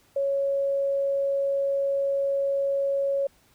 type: tone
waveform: sine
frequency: 554 Hz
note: C#5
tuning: 1 cent flat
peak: -22 dBFS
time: 0.16-3.27 s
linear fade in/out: 5 ms
effects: pink hiss -61 dBFS RMS until 3.54 s